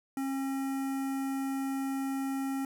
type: tone with notch filter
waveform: square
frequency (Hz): 270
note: C#4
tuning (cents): -45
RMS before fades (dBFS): -33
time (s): 0.17-2.65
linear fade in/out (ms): 2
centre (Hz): 3800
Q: 0.74
effects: none